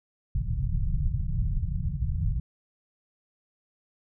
pink low-pass noise, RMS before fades -27 dBFS, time 0.35-2.4 s, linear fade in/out 5 ms, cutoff 160 Hz, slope 48 dB/octave, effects none

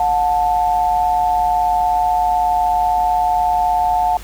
sine tone pair together, 723.8 / 880 Hz, F#5 / A5, -38 / 0 cents, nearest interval minor third, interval 338 cents, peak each -15 / -17 dBFS, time 0-4.17 s, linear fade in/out 2 ms, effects added 50 Hz sine -32 dBFS peak until 4.23 s + pink hiss -38 dBFS RMS until 4.23 s

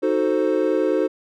triangle chord, D# diminished seventh, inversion none, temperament equal, 311.1 / 370 / 440 / 523.3 Hz, D#4 / F#4 / A4 / C5, 0 / 0 / 0 / 0 cents, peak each -21 dBFS, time 0.02-1.08 s, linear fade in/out 20 ms, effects none

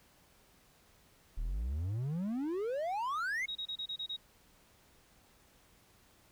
triangle exponential sweep, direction up, 34.9 to 2217 Hz, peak -31 dBFS, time 1.37-3.46 s, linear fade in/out 10 ms
sine tone bursts, 3788 Hz, A#7, 27 cents sharp, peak -36 dBFS, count 7, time 3.48-4.166 s, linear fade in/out 10 ms, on 74 ms, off 28 ms
effects pink hiss -65 dBFS RMS until 6.31 s

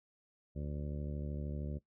harmonic tone, 73 Hz, D2, 10 cents flat, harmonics 1 / 2 / 3 / 4 / 5 / 6 / 7 / 8, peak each -40 / -41 / -46 / -51 / -51 / -57 / -55 / -54 dBFS, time 0.55-1.79 s, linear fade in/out 20 ms, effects noise-tail reverb RT60 0.1 s tail -18 dB re dry

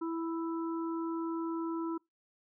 harmonic tone, 329.9 Hz, E4, 1 cent sharp, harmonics 1 / 3 / 4, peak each -33 / -43 / -45 dBFS, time 0.01-1.98 s, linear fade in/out 10 ms, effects noise-tail reverb RT60 0.2 s tail -26 dB re dry

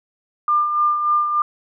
sine tone with tremolo, 1199 Hz, D6, 36 cents sharp, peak -13 dBFS, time 0.48-1.42 s, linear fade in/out 2 ms, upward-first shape sine, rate 3.4 Hz, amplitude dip 50%, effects none

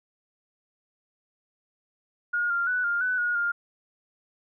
sine tone with pitch steps, 1431 / 1393 / 1486 / 1404 / 1500 / 1443 / 1406 Hz, F6 / F6 / F#6 / F6 / F#6 / F#6 / F6, +42 / -5 / +7 / +9 / +23 / -44 / +11 cents, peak -23 dBFS, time 2.33-3.52 s, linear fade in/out 10 ms, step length 170 ms, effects none

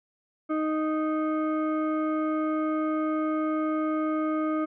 sine tone with frequency modulation, 311.1 Hz, D#4, in tune, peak -24 dBFS, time 0.49-4.66 s, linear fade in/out 20 ms, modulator 932 Hz, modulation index 0.82, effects none

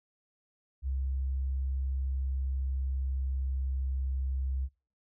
sine tone with pitch glide, 66.5 to 66.12 Hz, C2 to C2, +29 to +19 cents, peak -29 dBFS, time 0.82-4.69 s, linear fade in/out 50 ms, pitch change -10 cents, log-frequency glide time 1.75-3.81 s, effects noise-tail reverb RT60 0.4 s tail -24 dB re dry

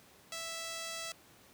5% pulse tone, 659 Hz, E5, 1 cent flat, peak -28 dBFS, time 0.32-1.12 s, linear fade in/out 2 ms, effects pink hiss -60 dBFS RMS until 1.53 s + high-pass 100 Hz 12 dB/octave

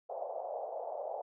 white band-pass noise, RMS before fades -40 dBFS, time 0.09-1.22 s, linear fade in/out 10 ms, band 520 to 750 Hz, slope 48 dB/octave, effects none

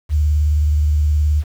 sine tone with vibrato, 75 Hz, D2, 37 cents sharp, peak -12 dBFS, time 0.09-1.44 s, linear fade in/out 50 ms, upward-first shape square, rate 19 Hz, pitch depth 47 cents each way, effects 7-bit

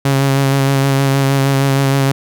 sawtooth tone with vibrato, 136.9 Hz, C#3, 21 cents flat, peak -7 dBFS, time 0.05-2.12 s, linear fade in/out 5 ms, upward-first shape sine, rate 6.4 Hz, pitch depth 21 cents each way, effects none

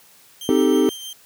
sawtooth tone with tremolo, 3147 Hz, G7, 6 cents sharp, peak -27 dBFS, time 0.41-1.13 s, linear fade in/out 2 ms, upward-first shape triangle, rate 6.4 Hz, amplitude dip 40%
triangle chord, A half-diminished seventh, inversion first, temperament equal, 261.6 / 311.1 / 392 / 440 Hz, C4 / Eb4 / G4 / A4, 0 / 0 / 0 / 0 cents, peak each -17 / -17 / -17 / -20 dBFS, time 0.49-0.89 s, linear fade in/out 0 ms
effects white hiss -51 dBFS RMS until 1.25 s + high-pass 80 Hz 12 dB/octave

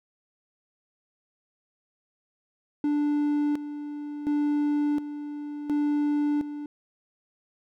triangle tone with tremolo, 293.7 Hz, D4, in tune, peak -20 dBFS, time 2.84-6.66 s, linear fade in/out 2 ms, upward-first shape square, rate 0.7 Hz, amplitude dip 70%, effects none

